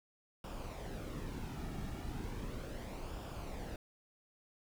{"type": "noise with flanger", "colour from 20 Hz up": "brown", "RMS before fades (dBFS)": -43, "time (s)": [0.44, 3.76], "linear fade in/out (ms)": 2, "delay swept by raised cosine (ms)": [0.48, 1.98], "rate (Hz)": 0.36, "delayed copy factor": -0.5, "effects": []}